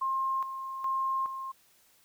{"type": "tone with tremolo", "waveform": "sine", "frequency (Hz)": 1064, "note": "C6", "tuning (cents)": 29, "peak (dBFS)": -27, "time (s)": [0.01, 1.52], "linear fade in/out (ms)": 10, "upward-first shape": "square", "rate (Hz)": 1.2, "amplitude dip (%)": 60, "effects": ["white hiss -64 dBFS RMS until 2.04 s"]}